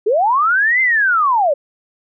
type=linear two-way sweep; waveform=sine; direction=up then down; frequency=387.2 to 2100 to 534 Hz; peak=-11 dBFS; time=0.06-1.54 s; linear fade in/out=10 ms; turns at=0.81 s; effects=none